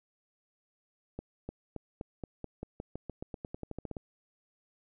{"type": "accelerating click train", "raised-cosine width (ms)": 2, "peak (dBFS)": -25, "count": 20, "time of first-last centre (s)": [1.19, 3.968], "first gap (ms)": 300, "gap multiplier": 0.91, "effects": []}